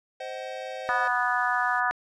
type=chord; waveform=square; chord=C diminished; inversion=none; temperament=just; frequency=523.3 / 627.9 / 753.5 Hz; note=C5 / Eb5 / Gb5; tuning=0 / +16 / +31 cents; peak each=-37 / -40 / -39 dBFS; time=0.2-1.08 s; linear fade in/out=5 ms
type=noise; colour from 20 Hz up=blue; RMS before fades=-46 dBFS; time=0.86-1.81 s; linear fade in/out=20 ms
type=harmonic tone; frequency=246.1 Hz; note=B3; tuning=6 cents flat; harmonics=3 / 4 / 5 / 6 / 7; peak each=-29 / -29 / -29 / -29 / -29 dBFS; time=0.89-1.91 s; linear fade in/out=0 ms
effects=low-pass 5000 Hz 12 dB/octave